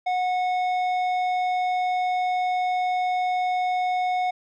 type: tone with tanh clipping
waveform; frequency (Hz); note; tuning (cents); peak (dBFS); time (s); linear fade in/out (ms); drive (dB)
sine; 731; F#5; -21; -23; 0.06-4.31; 10; 10
effects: none

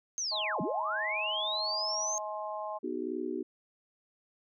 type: linear two-way sweep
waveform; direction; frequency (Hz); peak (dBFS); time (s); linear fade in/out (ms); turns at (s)
sine; down then up; 6470 to 142.2 to 6470; -31; 0.18-2.18; 0; 0.61
type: harmonic tone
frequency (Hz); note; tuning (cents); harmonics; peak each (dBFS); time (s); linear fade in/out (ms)
211.2; G#3; +29; 3 / 4 / 5; -38 / -39 / -40; 0.31-2.79; 20
type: chord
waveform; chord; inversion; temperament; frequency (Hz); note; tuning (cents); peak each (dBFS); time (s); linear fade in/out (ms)
sine; G# minor seventh; first; just; 249.2 / 311.5 / 373.8 / 415.3; B3 / D#4 / F#4 / G#4; +16 / +2 / +18 / 0; -39 / -37 / -36 / -42; 2.83-3.43; 10
effects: none

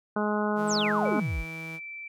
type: harmonic tone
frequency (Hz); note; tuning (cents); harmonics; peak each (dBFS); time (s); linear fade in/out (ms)
210; G#3; +19; 1 / 2 / 3 / 4 / 5 / 6 / 7; -28 / -31 / -33 / -34 / -35 / -36 / -36; 0.16-1.2; 5
type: tone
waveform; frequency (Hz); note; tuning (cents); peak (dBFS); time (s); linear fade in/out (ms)
sawtooth; 162.3; E3; -27; -35; 0.55-1.8; 50
type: exponential sweep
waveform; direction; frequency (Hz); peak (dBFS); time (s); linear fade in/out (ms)
sine; down; 8870 to 37.63; -27; 0.67-1.45; 50
type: tone with pitch glide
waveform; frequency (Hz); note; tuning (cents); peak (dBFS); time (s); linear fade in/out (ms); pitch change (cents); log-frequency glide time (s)
sine; 2302 to 2331; D7 to D7; -35 to -14; -37; 1.05-2.08; 5; +21; 1.19-1.42
effects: none

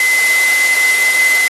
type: tone in noise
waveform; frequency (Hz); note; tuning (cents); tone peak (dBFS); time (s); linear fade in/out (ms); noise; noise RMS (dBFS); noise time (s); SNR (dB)
sine; 2040; C7; -44; -10; 0-1.48; 2; white; -19; 0-1.48; +6
effects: high-pass 400 Hz 12 dB/octave + AAC 32 kbps

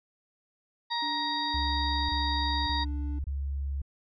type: harmonic tone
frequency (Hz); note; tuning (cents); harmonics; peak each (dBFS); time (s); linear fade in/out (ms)
942; A#5; +18; 1 / 2 / 4 / 5; -31 / -37 / -33 / -36; 0.9-2.85; 20
type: tone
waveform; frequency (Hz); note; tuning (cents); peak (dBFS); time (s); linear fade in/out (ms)
triangle; 293.7; D4; 0; -37; 1.02-3.19; 5
type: tone bursts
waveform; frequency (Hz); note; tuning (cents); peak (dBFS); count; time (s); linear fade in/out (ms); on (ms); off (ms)
sine; 69.3; C#2; 0; -29; 4; 1.54-3.818; 5; 550; 26
effects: none

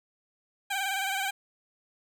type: tone with vibrato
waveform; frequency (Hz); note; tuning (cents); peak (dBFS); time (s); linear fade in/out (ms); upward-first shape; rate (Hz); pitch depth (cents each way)
15% pulse; 781; G5; -7; -22; 0.7-1.31; 10; sine; 19; 57
effects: none

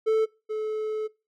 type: tone pair in turn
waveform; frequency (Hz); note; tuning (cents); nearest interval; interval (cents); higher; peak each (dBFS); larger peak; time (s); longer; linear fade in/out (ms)
triangle; 440 / 432.2; A4 / A4; 0 / -31; unison; 31; first; -17 / -25; first; 0.06-0.26 / 0.49-1.08; second; 20
effects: noise-tail reverb RT60 0.3 s tail -23 dB re dry

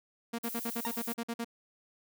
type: tone bursts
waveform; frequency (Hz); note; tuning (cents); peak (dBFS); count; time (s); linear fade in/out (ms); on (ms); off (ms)
sawtooth; 233.1; A#3; 0; -29; 11; 0.33-1.446; 10; 56; 50
type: noise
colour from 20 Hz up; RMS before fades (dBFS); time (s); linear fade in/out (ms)
violet; -40; 0.43-1.14; 10
type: tone with exponential decay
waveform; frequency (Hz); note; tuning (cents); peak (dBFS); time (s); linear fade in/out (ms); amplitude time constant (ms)
40% pulse; 927; A#5; -10; -30; 0.85-1; 0; 31
effects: none

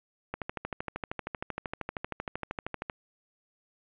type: click train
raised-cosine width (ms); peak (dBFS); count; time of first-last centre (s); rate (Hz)
0.5; -18; 34; 0.34-2.898; 12.9
effects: resampled to 8000 Hz + 8-bit

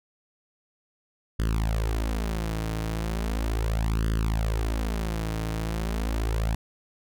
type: tone with flanger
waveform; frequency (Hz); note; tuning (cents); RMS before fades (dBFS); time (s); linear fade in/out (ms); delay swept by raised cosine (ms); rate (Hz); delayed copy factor
sawtooth; 54.8; A1; -6; -27; 1.39-6.55; 5; 0.62 to 6.52; 0.37; +0.85
effects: none

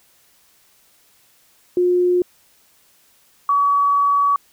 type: tone pair in turn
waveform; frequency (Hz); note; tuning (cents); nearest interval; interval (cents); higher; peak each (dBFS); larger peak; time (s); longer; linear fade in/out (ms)
sine; 357.6 / 1135.3; F4 / C#6; +41 / +41; octave + minor sixth; 2000; second; -13; neither; 1.77-2.22 / 3.49-4.36; second; 2
effects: white hiss -56 dBFS RMS until 4.52 s

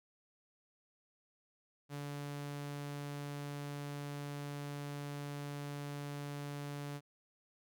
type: tone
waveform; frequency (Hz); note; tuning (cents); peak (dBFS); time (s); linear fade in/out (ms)
sawtooth; 144; D3; -34; -37; 1.89-7.01; 50
effects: none

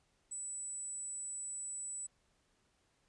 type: tone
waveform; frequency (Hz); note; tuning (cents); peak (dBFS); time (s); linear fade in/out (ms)
sine; 7940; B8; +8; -40; 0.31-2.07; 10
effects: pink hiss -75 dBFS RMS until 3.08 s + resampled to 22050 Hz

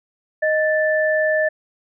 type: tone pair together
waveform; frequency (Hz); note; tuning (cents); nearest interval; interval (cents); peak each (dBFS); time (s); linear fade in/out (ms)
sine; 622.3 / 1760; D#5 / A6; 0 / 0; octave + tritone; 1800; -17 / -20; 0.42-1.49; 10
effects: none

